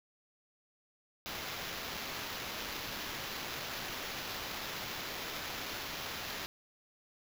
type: noise with sample-and-hold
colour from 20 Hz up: white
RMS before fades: -41 dBFS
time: 1.26-6.46 s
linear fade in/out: 0 ms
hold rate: 8820 Hz
effects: none